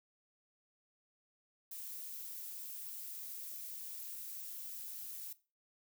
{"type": "noise with amplitude modulation", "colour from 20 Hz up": "violet", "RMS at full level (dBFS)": -44, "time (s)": [1.71, 5.33], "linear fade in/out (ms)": 5, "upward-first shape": "sine", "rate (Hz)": 205, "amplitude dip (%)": 45, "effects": ["noise-tail reverb RT60 0.3 s tail -17 dB re dry"]}